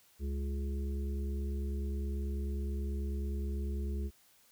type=harmonic tone; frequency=69.3 Hz; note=C#2; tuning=in tune; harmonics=1 / 3 / 5 / 6; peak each=-33 / -43 / -47 / -49 dBFS; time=0.19-4.11 s; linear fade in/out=50 ms; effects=white hiss -65 dBFS RMS until 4.51 s